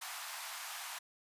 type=high-pass noise; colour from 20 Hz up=pink; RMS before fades=-44 dBFS; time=0.01-0.99 s; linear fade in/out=10 ms; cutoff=740 Hz; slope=48 dB/octave; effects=resampled to 32000 Hz